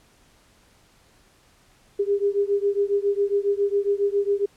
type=beating tone pair; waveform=sine; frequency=400 / 407.3 Hz; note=G4 / G#4; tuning=+35 / -34 cents; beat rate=7.3 Hz; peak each=-22 / -23 dBFS; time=1.99-4.46 s; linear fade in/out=10 ms; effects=pink hiss -58 dBFS RMS until 4.56 s + low-pass 11000 Hz 12 dB/octave